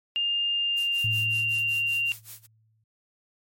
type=tone with pitch glide; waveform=sine; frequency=2810 to 2775 Hz; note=F7 to F7; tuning=+10 to -12 cents; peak=-23 dBFS; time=0.16-2.12 s; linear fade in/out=0 ms; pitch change=-22 cents; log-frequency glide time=0.51-1.42 s
type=noise with tremolo; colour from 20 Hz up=blue; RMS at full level=-40 dBFS; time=0.76-2.47 s; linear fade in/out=20 ms; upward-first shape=sine; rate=5.3 Hz; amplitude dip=95%
type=tone with exponential decay; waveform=sine; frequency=110 Hz; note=A2; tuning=in tune; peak=-26 dBFS; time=1.04-2.84 s; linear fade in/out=5 ms; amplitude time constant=390 ms
effects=MP3 64 kbps